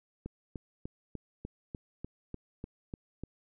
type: click train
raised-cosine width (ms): 3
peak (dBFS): -26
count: 11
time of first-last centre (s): 0.26-3.236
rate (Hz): 3.36
effects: none